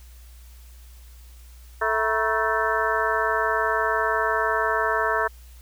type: harmonic tone with a mistuned harmonic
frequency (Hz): 220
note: A3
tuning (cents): 0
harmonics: 2 / 3 / 4 / 5 / 6 / 7 / 8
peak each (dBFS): -28 / -28 / -28 / -28 / -28 / -28 / -28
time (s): 1.81-5.28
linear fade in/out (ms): 10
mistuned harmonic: 4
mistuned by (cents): +140
effects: added 60 Hz sine -43 dBFS peak until 5.61 s + white hiss -55 dBFS RMS until 5.61 s